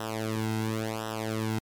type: tone with flanger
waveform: sawtooth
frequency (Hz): 110.3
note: A2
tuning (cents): +5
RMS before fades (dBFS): -31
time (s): 0-1.59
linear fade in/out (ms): 5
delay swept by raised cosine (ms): 0.44 to 1.74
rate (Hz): 0.94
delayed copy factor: -1
effects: MP3 96 kbps